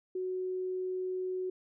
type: tone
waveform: sine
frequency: 370 Hz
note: F#4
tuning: in tune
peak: -32 dBFS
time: 0.15-1.5 s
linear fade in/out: 5 ms
effects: none